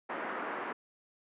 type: band-pass noise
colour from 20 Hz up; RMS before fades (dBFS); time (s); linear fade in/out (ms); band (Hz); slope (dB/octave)
white; -38; 0.09-0.73; 10; 230 to 1700; 24
effects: resampled to 8000 Hz